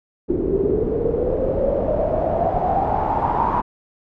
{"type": "noise with low-pass filter sweep", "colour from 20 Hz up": "pink", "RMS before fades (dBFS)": -20, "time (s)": [0.28, 3.62], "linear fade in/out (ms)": 20, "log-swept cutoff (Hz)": [360, 990], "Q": 9.2, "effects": []}